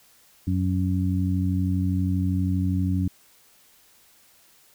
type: harmonic tone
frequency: 92.5 Hz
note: F#2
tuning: in tune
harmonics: 1 / 2 / 3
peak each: -23 / -26 / -28 dBFS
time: 0.47-3.08 s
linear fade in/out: 5 ms
effects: white hiss -57 dBFS RMS until 4.74 s